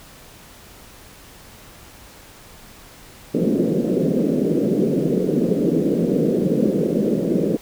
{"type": "band-pass noise", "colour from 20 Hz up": "pink", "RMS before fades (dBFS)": -19, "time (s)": [3.34, 7.57], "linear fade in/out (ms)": 10, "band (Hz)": [160, 520], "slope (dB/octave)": 48, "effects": ["pink hiss -44 dBFS RMS until 7.61 s"]}